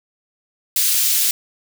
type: high-pass noise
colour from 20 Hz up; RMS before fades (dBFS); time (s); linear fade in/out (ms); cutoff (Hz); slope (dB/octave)
white; -17; 0.76-1.31; 2; 3300; 12
effects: none